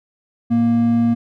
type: tone pair together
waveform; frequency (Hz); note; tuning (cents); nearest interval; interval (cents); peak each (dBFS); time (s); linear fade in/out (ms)
triangle; 110.4 / 233.9; A2 / A#3; +6 / +6; octave + minor second; 1300; -22 / -11; 0.5-1.15; 20
effects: none